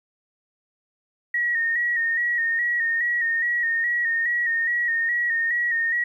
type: tone with vibrato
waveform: sine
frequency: 1877 Hz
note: A#6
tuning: 11 cents sharp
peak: -20 dBFS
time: 1.34-6.04 s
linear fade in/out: 5 ms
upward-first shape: square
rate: 2.4 Hz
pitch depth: 36 cents each way
effects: 10-bit